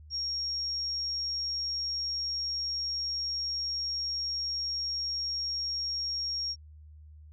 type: tone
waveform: sine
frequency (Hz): 5570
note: F8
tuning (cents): -5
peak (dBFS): -30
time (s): 0.1-6.56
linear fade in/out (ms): 50
effects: added 76 Hz sine -48 dBFS peak until 7.32 s